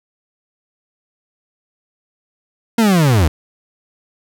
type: linear sweep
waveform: 40% pulse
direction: down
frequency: 236.4 to 69.3 Hz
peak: -9 dBFS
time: 2.78-3.28 s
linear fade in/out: 5 ms
effects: none